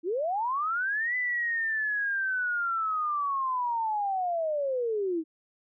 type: linear two-way sweep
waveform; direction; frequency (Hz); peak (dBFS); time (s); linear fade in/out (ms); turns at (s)
sine; up then down; 308.5 to 2009 to 308.5; -26; 0.03-5.24; 50; 1.16
effects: none